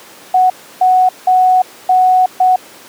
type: tone bursts at uneven times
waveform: sine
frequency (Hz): 740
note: F#5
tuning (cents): 0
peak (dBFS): -6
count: 5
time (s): 0.34-0.5 / 0.81-1.09 / 1.27-1.62 / 1.89-2.26 / 2.4-2.56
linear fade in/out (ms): 5
effects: pink hiss -37 dBFS RMS until 2.88 s + high-pass 300 Hz 12 dB/octave